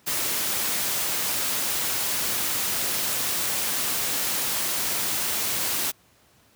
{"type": "noise", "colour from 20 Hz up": "white", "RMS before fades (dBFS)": -26, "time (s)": [0.06, 5.92], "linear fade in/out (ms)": 20, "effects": ["pink hiss -59 dBFS RMS until 6.55 s", "high-pass 80 Hz 12 dB/octave"]}